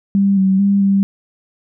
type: tone with pitch steps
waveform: sine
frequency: 197.8 / 191.1 / 199.3 / 196.7 Hz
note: G3 / G3 / G3 / G3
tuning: +16 / -44 / +29 / +6 cents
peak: -10 dBFS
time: 0.15-1.03 s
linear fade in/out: 0 ms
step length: 220 ms
effects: none